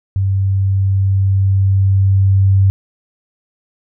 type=tone with level ramp; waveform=sine; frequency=97 Hz; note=G2; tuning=18 cents flat; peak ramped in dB=-12 to -7 dBFS; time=0.16-2.7 s; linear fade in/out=0 ms; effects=none